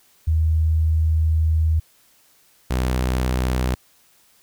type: tone pair in turn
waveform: sine / sawtooth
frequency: 79.5 / 63.1 Hz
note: D#2 / B1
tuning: +38 / +38 cents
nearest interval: major third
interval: 400 cents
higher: first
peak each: -15 dBFS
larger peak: neither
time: 0.27-1.8 / 2.7-3.75 s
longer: first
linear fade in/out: 10 ms
effects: white hiss -57 dBFS RMS until 4.42 s